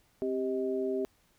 sine tone cluster, 263 / 393 / 629 Hz, C4 / G4 / D#5, +9 / +4 / +19 cents, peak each -35 / -30 / -38 dBFS, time 0.22-1.05 s, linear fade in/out 0 ms, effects pink hiss -68 dBFS RMS until 1.38 s

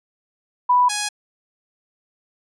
sine / 5% pulse tone pair in turn, 987.8 / 832.4 Hz, B5 / G#5, 0 / +4 cents, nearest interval minor third, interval 296 cents, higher first, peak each -12 / -10 dBFS, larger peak second, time 0.69-0.89 / 0.89-1.09 s, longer neither, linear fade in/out 10 ms, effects resampled to 24000 Hz

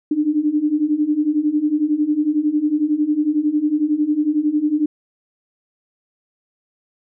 sine beating tone pair, 293.7 / 304.7 Hz, D4 / D#4, 0 / -36 cents, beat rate 11 Hz, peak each -20 / -17 dBFS, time 0.11-4.86 s, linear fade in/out 5 ms, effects none

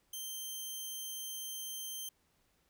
10% pulse tone, 3136 Hz, G7, in tune, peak -32 dBFS, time 0.13-2.09 s, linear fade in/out 5 ms, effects pink hiss -74 dBFS RMS until 2.69 s

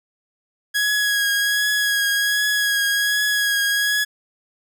sawtooth tone with vibrato, 1661.2 Hz, G#6, in tune, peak -14 dBFS, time 0.74-4.05 s, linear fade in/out 20 ms, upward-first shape triangle, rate 1.3 Hz, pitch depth 27 cents each way, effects none

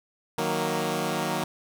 10% pulse chord, D# minor, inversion none, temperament equal, 155.56 / 185 / 233.1 Hz, D#3 / F#3 / A#3, 0 / 0 / 0 cents, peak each -22 dBFS, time 0.38-1.44 s, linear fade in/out 2 ms, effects none

